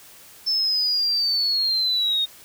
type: linear sweep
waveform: sine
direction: down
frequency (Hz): 5300 to 3692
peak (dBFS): -18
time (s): 0.46-2.26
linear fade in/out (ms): 20
effects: tanh soft clip ceiling -14 dBFS + white hiss -47 dBFS RMS until 2.44 s